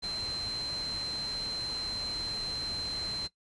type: tone in noise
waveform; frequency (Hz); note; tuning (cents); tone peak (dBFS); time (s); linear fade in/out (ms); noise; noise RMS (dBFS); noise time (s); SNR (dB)
sine; 4109; C8; -32; -34; 0.02-3.28; 20; pink; -43; 0.02-3.28; +6
effects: noise-tail reverb RT60 0.1 s tail -17 dB re dry + resampled to 22050 Hz